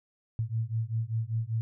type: beating tone pair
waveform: sine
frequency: 110.3 / 115.4 Hz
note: A2 / A#2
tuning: +5 / -17 cents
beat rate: 5.1 Hz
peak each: -31 dBFS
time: 0.39-1.61 s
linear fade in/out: 0 ms
effects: none